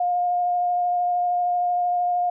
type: tone with vibrato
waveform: sine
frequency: 711 Hz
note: F5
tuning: 31 cents sharp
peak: -19 dBFS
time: 0-2.3 s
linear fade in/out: 5 ms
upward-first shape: sine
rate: 13 Hz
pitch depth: 10 cents each way
effects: none